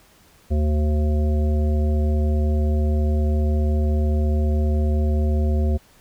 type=harmonic tone; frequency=75.4 Hz; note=D2; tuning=46 cents sharp; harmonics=1 / 3 / 5 / 7 / 9; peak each=-17 / -27 / -31 / -34 / -36 dBFS; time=0.5-5.78 s; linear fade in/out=20 ms; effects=pink hiss -54 dBFS RMS until 6 s